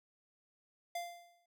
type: tone with exponential decay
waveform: square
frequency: 694 Hz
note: F5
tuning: 11 cents flat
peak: -36 dBFS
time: 0.95-1.46 s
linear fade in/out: 5 ms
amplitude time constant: 110 ms
effects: none